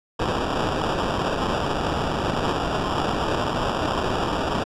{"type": "noise with sample-and-hold", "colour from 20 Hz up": "white", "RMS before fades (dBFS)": -24, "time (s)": [0.19, 4.64], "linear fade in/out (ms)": 10, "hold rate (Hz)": 2100, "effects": ["low-pass 5000 Hz 12 dB/octave"]}